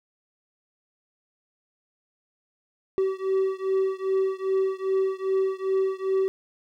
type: beating tone pair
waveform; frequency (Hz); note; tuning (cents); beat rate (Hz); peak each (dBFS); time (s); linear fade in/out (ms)
triangle; 381.9 / 384.4; G4 / G4; -45 / -34; 2.5; -23 / -24; 2.98-6.28; 0
effects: none